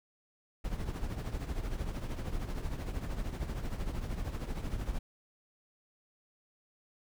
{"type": "noise with tremolo", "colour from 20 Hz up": "brown", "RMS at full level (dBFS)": -33, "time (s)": [0.64, 4.99], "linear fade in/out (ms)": 10, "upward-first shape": "triangle", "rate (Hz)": 13, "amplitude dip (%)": 70, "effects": []}